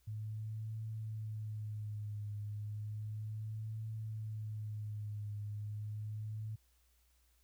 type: tone with vibrato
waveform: sine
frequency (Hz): 107.1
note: A2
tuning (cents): -46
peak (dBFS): -39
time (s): 0.07-6.56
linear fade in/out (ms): 10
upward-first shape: triangle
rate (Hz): 0.33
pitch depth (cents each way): 55
effects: added 60 Hz sine -70 dBFS peak until 7.43 s + white hiss -75 dBFS RMS until 7.43 s